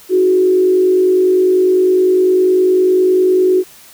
sine tone with frequency modulation, 369.1 Hz, F#4, 4 cents flat, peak -8 dBFS, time 0.09-3.64 s, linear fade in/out 50 ms, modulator 49.9 Hz, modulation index 0.46, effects white hiss -41 dBFS RMS until 3.93 s

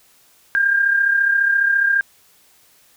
sine tone pair together, 1600 / 1634.6 Hz, G6 / G#6, +35 / -28 cents, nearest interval unison, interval 37 cents, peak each -14 / -22 dBFS, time 0.55-2.01 s, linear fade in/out 0 ms, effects white hiss -54 dBFS RMS until 2.96 s

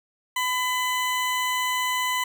20% pulse tone, 1005 Hz, B5, 30 cents sharp, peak -18 dBFS, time 0.36-2.24 s, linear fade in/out 5 ms, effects none

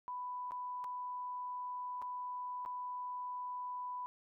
sine tone with dropouts, 993 Hz, B5, 9 cents sharp, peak -39 dBFS, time 0.08-4.06 s, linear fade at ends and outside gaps 0 ms, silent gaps 0.509-0.519 / 0.841-0.844 / 2.017-2.023 / 2.651-2.66 s, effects none

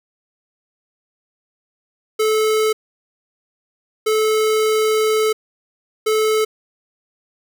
square tone bursts at uneven times, 434.2 Hz, A4, 23 cents flat, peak -15 dBFS, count 3, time 2.19-2.73 / 4.06-5.33 / 6.06-6.45 s, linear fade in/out 10 ms, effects none

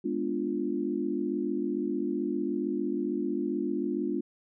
sine chord, G# diminished seventh, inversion none, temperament equal, 207.7 / 246.9 / 293.7 / 349.2 Hz, G#3 / B3 / D4 / F4, 0 / 0 / 0 / 0 cents, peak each -35 / -34 / -32 / -32 dBFS, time 0.04-4.21 s, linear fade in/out 10 ms, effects none

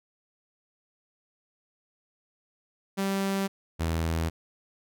sawtooth tone pair in turn, 195.2 / 81.83 Hz, G3 / E2, -7 / -12 cents, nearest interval octave + minor third, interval 1505 cents, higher first, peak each -22 dBFS, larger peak neither, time 2.97-3.48 / 3.79-4.3 s, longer neither, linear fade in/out 20 ms, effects none

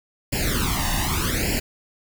pink noise with flanger, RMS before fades -23 dBFS, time 0.32-1.6 s, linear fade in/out 10 ms, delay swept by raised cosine 0.4 to 1.1 ms, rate 0.84 Hz, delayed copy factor +0.95, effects none

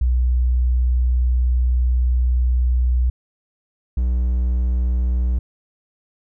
sine / triangle tone pair in turn, 61.74 / 61.46 Hz, B1 / B1, 0 / -8 cents, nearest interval unison, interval 8 cents, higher first, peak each -14 dBFS, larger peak neither, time 0.01-3.1 / 3.97-5.39 s, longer first, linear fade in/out 5 ms, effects none

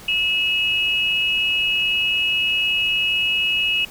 sine tone pair together, 2597 / 2896 Hz, E7 / F#7, -26 / -38 cents, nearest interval major second, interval 188 cents, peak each -20 dBFS, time 0.08-3.85 s, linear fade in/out 5 ms, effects pink hiss -41 dBFS RMS until 3.9 s

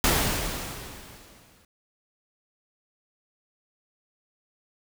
pink noise with exponential decay, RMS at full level -20 dBFS, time 0.04-1.65 s, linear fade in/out 2 ms, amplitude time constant 350 ms, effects none

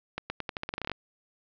accelerating click train, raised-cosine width 0.3 ms, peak -16 dBFS, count 14, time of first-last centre 0.18-0.916 s, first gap 120 ms, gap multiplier 0.86, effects low-pass 5000 Hz 12 dB/octave

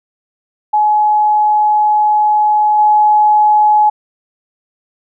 sine tone with level steps, 846 Hz, G#5, 32 cents sharp, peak -8 / -6 dBFS, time 0.73-3.9 s, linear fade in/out 10 ms, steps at 2.78 s, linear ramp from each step 10 ms, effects none

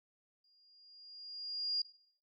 sine tone with exponential growth, 4831 Hz, D8, 48 cents sharp, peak -30 dBFS, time 0.44-1.82 s, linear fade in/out 5 ms, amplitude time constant 300 ms, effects noise-tail reverb RT60 0.6 s tail -18 dB re dry + AAC 64 kbps

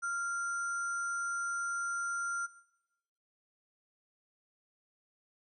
sine tone with sample-and-hold, 1391 Hz, F6, 7 cents flat, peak -32 dBFS, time 0.02-2.47 s, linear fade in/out 20 ms, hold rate 7350 Hz, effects noise-tail reverb RT60 0.9 s tail -18 dB re dry + resampled to 24000 Hz

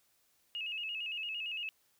sine tone with vibrato, 2727 Hz, F7, 42 cents flat, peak -36 dBFS, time 0.55-1.69 s, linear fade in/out 0 ms, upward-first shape square, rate 8.8 Hz, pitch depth 83 cents each way, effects white hiss -72 dBFS RMS until 1.99 s

